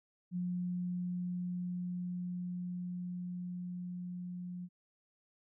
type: tone with level ramp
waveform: sine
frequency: 178.6 Hz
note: F3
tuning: 39 cents sharp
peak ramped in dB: -33 to -40 dBFS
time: 0.31-4.69 s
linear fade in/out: 50 ms
effects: none